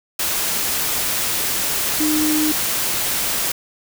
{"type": "tone in noise", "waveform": "sine", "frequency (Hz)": 306.4, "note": "D#4", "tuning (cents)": -27, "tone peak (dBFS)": -17, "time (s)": [2, 2.52], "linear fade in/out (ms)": 5, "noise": "white", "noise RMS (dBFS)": -21, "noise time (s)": [0.19, 3.52], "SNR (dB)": 1, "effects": []}